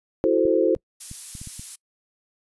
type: chord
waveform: sine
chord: F# half-diminished seventh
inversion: third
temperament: equal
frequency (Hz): 329.6 / 370 / 440 / 523.3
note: E4 / F#4 / A4 / C5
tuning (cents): 0 / 0 / 0 / 0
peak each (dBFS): -22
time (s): 0.24-0.75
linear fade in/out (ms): 0
type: clicks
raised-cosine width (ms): 5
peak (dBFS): -26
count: 7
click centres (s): 0.453 / 0.763 / 1.114 / 1.352 / 1.415 / 1.473 / 1.595
type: noise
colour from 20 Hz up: violet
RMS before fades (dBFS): -32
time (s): 1-1.76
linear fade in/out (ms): 10
effects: noise-tail reverb RT60 0.1 s tail -26 dB re dry + resampled to 24000 Hz